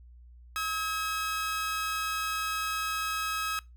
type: tone pair together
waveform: sawtooth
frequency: 1282.1 / 1632 Hz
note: E6 / G#6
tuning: -48 / -31 cents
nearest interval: major third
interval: 417 cents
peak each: -27 / -34 dBFS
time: 0.56-3.59 s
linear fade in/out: 0 ms
effects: noise-tail reverb RT60 0.2 s tail -22 dB re dry + added 60 Hz sine -49 dBFS peak until 3.76 s